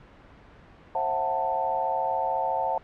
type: chord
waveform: sine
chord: F# half-diminished seventh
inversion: second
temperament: just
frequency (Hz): 532.8 / 666 / 740 / 888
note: C5 / E5 / F#5 / A5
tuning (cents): +31 / +18 / 0 / +16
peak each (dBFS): -32 / -32 / -29 / -27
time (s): 0.95-2.78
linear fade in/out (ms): 2
effects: pink hiss -51 dBFS RMS until 2.83 s + low-pass 2000 Hz 12 dB/octave